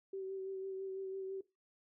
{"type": "tone with vibrato", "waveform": "sine", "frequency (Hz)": 383.6, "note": "G4", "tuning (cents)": -37, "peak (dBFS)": -39, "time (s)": [0.13, 1.41], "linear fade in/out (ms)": 5, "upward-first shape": "sine", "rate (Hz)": 6, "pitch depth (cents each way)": 20, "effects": ["noise-tail reverb RT60 0.2 s tail -17 dB re dry"]}